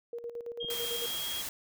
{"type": "tone with tremolo", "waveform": "sine", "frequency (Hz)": 472, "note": "A#4", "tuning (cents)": 22, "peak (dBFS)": -35, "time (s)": [0.13, 1.06], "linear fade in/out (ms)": 2, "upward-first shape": "square", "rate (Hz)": 9, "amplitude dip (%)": 65}
{"type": "tone with pitch glide", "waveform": "sine", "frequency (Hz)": [3232, 3277], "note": ["G#7", "G#7"], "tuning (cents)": [-48, -24], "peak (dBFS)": -35, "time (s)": [0.6, 1.42], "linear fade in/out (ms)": 10, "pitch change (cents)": 24, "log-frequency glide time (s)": [0.84, 1.29]}
{"type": "clicks", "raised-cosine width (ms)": 2, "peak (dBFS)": -34, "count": 2, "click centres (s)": [0.643, 0.649]}
{"type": "noise", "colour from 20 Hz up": "white", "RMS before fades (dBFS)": -38, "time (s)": [0.7, 1.49], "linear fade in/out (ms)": 2}
{"effects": []}